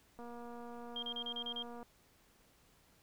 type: click train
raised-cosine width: 1 ms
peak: -37 dBFS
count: 391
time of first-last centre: 0.19-1.829 s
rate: 238 Hz
type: tone bursts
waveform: sine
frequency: 3212 Hz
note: G7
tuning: 41 cents sharp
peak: -38 dBFS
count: 7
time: 0.96-1.625 s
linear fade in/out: 2 ms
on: 65 ms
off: 35 ms
effects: pink hiss -68 dBFS RMS until 3.02 s